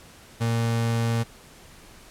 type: tone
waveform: 35% pulse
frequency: 115.6 Hz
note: A#2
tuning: 14 cents flat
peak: -20 dBFS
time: 0.4-1.24 s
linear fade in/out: 20 ms
effects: pink hiss -49 dBFS RMS until 2.1 s + low-pass 12000 Hz 12 dB/octave